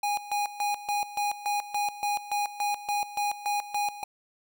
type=tone with tremolo; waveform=square; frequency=822 Hz; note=G#5; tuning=18 cents flat; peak=-26 dBFS; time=0.03-4.04 s; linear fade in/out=5 ms; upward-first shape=square; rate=3.5 Hz; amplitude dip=80%; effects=none